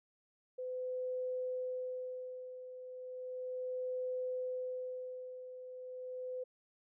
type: tone with tremolo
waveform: sine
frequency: 507 Hz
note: B4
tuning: 45 cents sharp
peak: -35 dBFS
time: 0.58-6.44 s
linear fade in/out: 10 ms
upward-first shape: sine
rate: 0.35 Hz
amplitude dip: 70%
effects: none